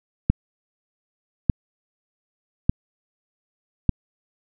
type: click train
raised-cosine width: 5 ms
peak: -3 dBFS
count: 4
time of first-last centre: 0.3-3.893 s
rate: 0.835 Hz
effects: none